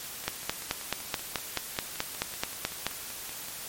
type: two click trains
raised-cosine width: 0.2 ms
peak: -9 / -23 dBFS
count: 13 / 18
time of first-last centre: 0.28-2.866 / 0.24-3.484 s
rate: 4.64 / 5.24 Hz
effects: white hiss -40 dBFS RMS until 3.68 s + MP3 64 kbps